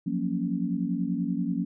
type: chord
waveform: sine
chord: Gb major seventh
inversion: third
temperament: equal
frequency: 174.61 / 185 / 233.1 / 277.2 Hz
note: F3 / Gb3 / Bb3 / Db4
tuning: 0 / 0 / 0 / 0 cents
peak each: -31 dBFS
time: 0.06-1.65 s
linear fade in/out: 10 ms
effects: none